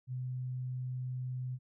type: tone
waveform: sine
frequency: 127.1 Hz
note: C3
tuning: 50 cents flat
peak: -35 dBFS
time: 0.07-1.59 s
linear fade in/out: 50 ms
effects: none